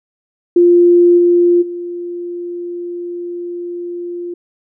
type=tone with level steps; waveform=sine; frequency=349.2 Hz; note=F4; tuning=in tune; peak=-5 / -7 / -21 dBFS; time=0.56-4.34 s; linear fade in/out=5 ms; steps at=1.17 / 1.61 s; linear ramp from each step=20 ms; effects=none